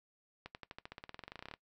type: accelerating click train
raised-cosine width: 0.3 ms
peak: -29 dBFS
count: 22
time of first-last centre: 0.46-1.539 s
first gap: 89 ms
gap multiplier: 0.94
effects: noise-tail reverb RT60 0.1 s tail -19 dB re dry